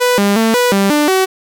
sawtooth tone with pitch steps, 494.6 / 201.3 / 224.6 / 491.3 / 197.2 / 296.6 / 378.1 Hz, B4 / G3 / A3 / B4 / G3 / D4 / F#4, +3 / +46 / +36 / -9 / +11 / +17 / +38 cents, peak -6 dBFS, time 0-1.26 s, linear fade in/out 20 ms, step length 180 ms, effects none

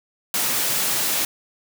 white high-pass noise, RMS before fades -22 dBFS, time 0.34-1.25 s, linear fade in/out 2 ms, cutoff 110 Hz, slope 96 dB/octave, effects none

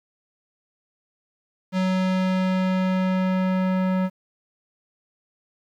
square tone with low-pass filter sweep, 186.4 Hz, F#3, 13 cents sharp, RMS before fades -22 dBFS, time 1.72-4.1 s, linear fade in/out 50 ms, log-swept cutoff 4700 to 1700 Hz, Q 0.73, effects 9-bit

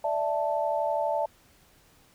sine chord, D suspended second, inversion none, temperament equal, 587.3 / 659.3 / 880 Hz, D5 / E5 / A5, 0 / 0 / 0 cents, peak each -29 dBFS, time 0.04-1.26 s, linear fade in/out 5 ms, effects pink hiss -60 dBFS RMS until 2.14 s

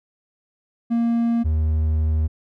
triangle tone pair in turn, 233.1 / 78.06 Hz, A#3 / D#2, 0 / +6 cents, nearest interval octave + perfect fifth, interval 1894 cents, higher first, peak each -15 dBFS, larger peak neither, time 0.9-1.44 / 1.44-2.28 s, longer second, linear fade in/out 20 ms, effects none

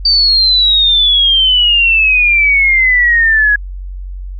sine exponential sweep, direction down, 4635 to 1661.2 Hz, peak -6 dBFS, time 0.05-3.56 s, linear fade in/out 5 ms, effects added 46 Hz sine -21 dBFS peak until 4.39 s + MP3 64 kbps

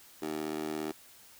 15% pulse tone with high-pass filter, 77.3 Hz, D#2, 11 cents flat, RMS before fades -36 dBFS, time 0.22-0.92 s, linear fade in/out 5 ms, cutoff 360 Hz, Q 2.9, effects white hiss -56 dBFS RMS until 1.39 s

